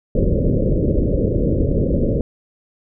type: low-pass noise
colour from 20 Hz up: pink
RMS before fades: -17 dBFS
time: 0.15-2.21 s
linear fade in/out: 2 ms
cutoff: 580 Hz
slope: 96 dB/octave
effects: none